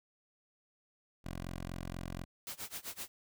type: tone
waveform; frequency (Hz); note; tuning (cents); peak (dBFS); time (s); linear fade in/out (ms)
10% pulse; 44.11; F1; +18; -32; 1.24-2.25; 20
type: noise with tremolo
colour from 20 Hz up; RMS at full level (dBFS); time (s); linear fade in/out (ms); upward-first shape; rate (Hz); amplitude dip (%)
white; -41; 2.47-3.08; 0; sine; 7.8; 95
effects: none